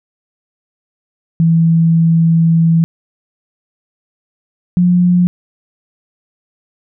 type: tone pair in turn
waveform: sine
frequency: 164.81 / 177.74 Hz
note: E3 / F3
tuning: 0 / +31 cents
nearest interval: minor second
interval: 131 cents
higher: second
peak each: -7 dBFS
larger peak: neither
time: 1.4-2.84 / 4.77-5.27 s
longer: first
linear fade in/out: 0 ms
effects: none